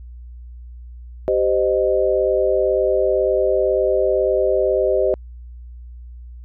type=tone cluster; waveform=sine; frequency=389 / 519 / 617 Hz; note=G4 / C5 / D#5; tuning=-13 / -14 / -15 cents; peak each=-19 dBFS; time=1.28-5.14 s; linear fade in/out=0 ms; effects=added 60 Hz sine -34 dBFS peak until 6.44 s